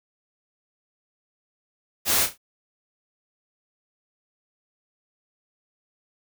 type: noise with echo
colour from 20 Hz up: white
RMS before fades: -21 dBFS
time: 2.05-2.28 s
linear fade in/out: 50 ms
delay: 33 ms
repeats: 3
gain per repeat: -10 dB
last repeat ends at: 2.379 s
effects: none